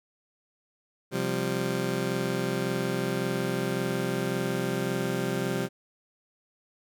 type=chord; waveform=20% pulse; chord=C suspended fourth; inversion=none; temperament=just; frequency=130.81 / 174.42 / 196.22 Hz; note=C3 / F3 / G3; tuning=0 / -2 / +2 cents; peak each=-27 dBFS; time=1.11-5.69 s; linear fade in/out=50 ms; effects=none